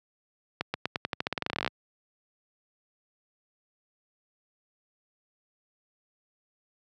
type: accelerating click train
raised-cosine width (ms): 0.3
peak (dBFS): -12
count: 21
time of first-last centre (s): 0.61-1.677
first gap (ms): 130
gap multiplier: 0.89
effects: high-pass 100 Hz 12 dB/octave